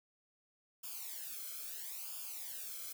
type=noise with flanger; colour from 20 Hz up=blue; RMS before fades=-45 dBFS; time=0.83-2.93 s; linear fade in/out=10 ms; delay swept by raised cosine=0.5 to 1.09 ms; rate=0.75 Hz; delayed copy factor=-1; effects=none